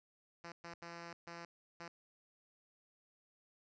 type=tone bursts at uneven times; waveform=5% pulse; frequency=170 Hz; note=F3; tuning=46 cents flat; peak=-36 dBFS; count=5; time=0.44-0.52 / 0.64-0.74 / 0.82-1.13 / 1.27-1.45 / 1.8-1.88 s; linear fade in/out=2 ms; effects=resampled to 16000 Hz